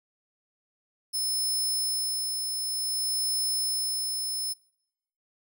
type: tone with tremolo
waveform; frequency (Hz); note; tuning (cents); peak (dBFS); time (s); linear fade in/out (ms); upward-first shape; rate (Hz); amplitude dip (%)
20% pulse; 5240; E8; -11; -20; 1.13-4.54; 20; sine; 0.55; 35
effects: noise-tail reverb RT60 0.8 s tail -25 dB re dry